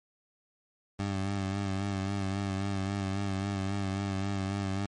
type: tone with vibrato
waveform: 20% pulse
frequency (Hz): 98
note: G2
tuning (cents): 0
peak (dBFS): -25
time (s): 0.99-4.86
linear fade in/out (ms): 5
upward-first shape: sine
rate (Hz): 3.7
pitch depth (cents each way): 43
effects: low-pass 8000 Hz 12 dB/octave + MP3 48 kbps